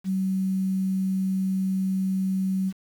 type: tone with quantisation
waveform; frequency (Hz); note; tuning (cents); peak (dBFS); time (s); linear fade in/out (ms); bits
sine; 190; F#3; +46; -22; 0.04-2.73; 50; 8
effects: none